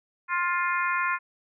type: harmonic tone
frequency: 351.6 Hz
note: F4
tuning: 12 cents sharp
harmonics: 3 / 4 / 5 / 6 / 7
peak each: -27 / -29 / -31 / -33 / -34 dBFS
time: 0.28-1.19 s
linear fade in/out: 50 ms
effects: none